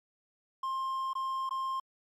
triangle tone with dropouts, 1059 Hz, C6, 21 cents sharp, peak -29 dBFS, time 0.63-1.8 s, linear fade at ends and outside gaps 5 ms, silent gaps 1.133-1.152 / 1.493-1.508 s, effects MP3 96 kbps

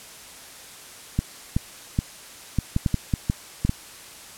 clicks, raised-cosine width 5 ms, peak -8 dBFS, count 11, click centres 1.19 / 1.565 / 1.989 / 2.587 / 2.764 / 2.862 / 2.943 / 3.138 / 3.299 / 3.65 / 3.694 s, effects white hiss -43 dBFS RMS until 4.37 s + low-pass 11000 Hz 12 dB/octave

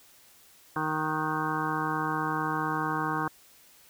harmonic tone with a mistuned harmonic, 155.56 Hz, D#3, in tune, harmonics 1 / 2 / 3 / 5 / 6 / 7 / 8 / 9 / 10, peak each -36 / -34 / -39 / -36 / -35 / -33 / -36 / -39 / -37 dBFS, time 0.76-3.28 s, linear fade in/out 2 ms, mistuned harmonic 9, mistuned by +73 cents, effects white hiss -57 dBFS RMS until 3.89 s

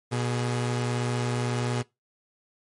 sawtooth tone pair together, 121.5 / 417.3 Hz, B2 / G#4, -28 / +8 cents, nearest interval octave + major sixth, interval 2136 cents, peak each -22 / -30 dBFS, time 0.11-1.83 s, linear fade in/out 20 ms, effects noise-tail reverb RT60 0.2 s tail -21 dB re dry + MP3 48 kbps

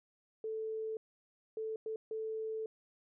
sine tone bursts at uneven times, 440 Hz, A4, in tune, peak -36 dBFS, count 4, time 0.44-0.97 / 1.57-1.76 / 1.86-1.96 / 2.11-2.66 s, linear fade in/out 2 ms, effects none

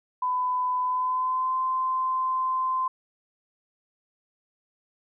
sine tone with pitch glide, 1003 to 1035.4 Hz, B5 to C6, +26 to -18 cents, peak -23 dBFS, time 0.22-2.88 s, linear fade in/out 5 ms, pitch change +56 cents, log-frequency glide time 0.81-1.57 s, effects none

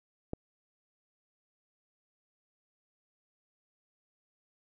click, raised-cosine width 2 ms, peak -21 dBFS, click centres 0.334 s, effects none

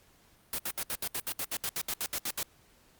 white noise bursts, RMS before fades -33 dBFS, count 16, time 0.53-2.43 s, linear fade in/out 2 ms, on 55 ms, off 68 ms, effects pink hiss -63 dBFS RMS until 2.99 s + Opus 48 kbps

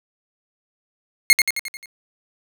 sawtooth tone with echo, 2151 Hz, C7, 47 cents sharp, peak -4 dBFS, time 1.3-1.33 s, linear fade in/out 0 ms, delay 88 ms, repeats 6, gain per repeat -5 dB, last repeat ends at 1.858 s, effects none

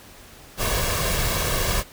pink noise with comb filter, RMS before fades -23 dBFS, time 0.57-1.84 s, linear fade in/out 50 ms, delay 1.8 ms, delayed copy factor +0.6, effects pink hiss -46 dBFS RMS until 1.92 s

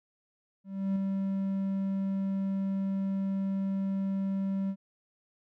triangle tone with ADSR envelope, 194.2 Hz, G3, 16 cents flat, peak -23 dBFS, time 0.64-4.76 s, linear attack 320 ms, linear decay 3 ms, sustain -3 dB, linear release 66 ms, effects none

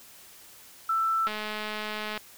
sine tone, 1328 Hz, E6, 12 cents sharp, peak -23 dBFS, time 0.89-1.28 s, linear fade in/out 5 ms
click train, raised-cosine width 0.3 ms, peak -18 dBFS, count 194, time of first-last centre 1.27-2.176 s, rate 213 Hz
effects white hiss -51 dBFS RMS until 2.37 s

